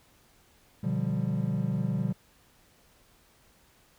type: chord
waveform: triangle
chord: G dominant seventh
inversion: first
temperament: just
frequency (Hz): 122.5 / 147 / 176.4 / 196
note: B2 / D3 / F3 / G3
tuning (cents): -14 / +2 / +18 / 0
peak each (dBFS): -30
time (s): 0.83-2.13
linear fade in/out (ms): 10
effects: pink hiss -62 dBFS RMS until 3.98 s